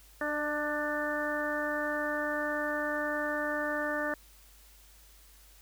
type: harmonic tone with a mistuned harmonic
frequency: 296.4 Hz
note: D4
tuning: 16 cents sharp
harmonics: 1 / 2 / 3 / 4 / 5 / 6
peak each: -37 / -34 / -42 / -39 / -38 / -35 dBFS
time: 0.21-4.14 s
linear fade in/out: 2 ms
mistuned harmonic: 2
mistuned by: +16 cents
effects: added 50 Hz sine -57 dBFS peak until 5.61 s + white hiss -59 dBFS RMS until 5.61 s